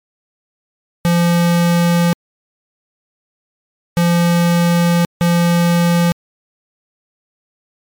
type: tone bursts at uneven times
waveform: square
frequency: 172 Hz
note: F3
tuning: 26 cents flat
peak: -11 dBFS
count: 3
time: 1.05-2.13 / 3.97-5.05 / 5.21-6.12 s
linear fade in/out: 0 ms
effects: MP3 96 kbps